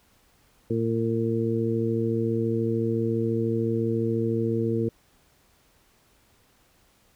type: harmonic tone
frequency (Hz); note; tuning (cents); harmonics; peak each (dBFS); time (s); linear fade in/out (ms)
114.1; A#2; -37; 1 / 2 / 3 / 4; -28 / -28 / -28 / -28; 0.7-4.89; 5
effects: pink hiss -62 dBFS RMS until 7.15 s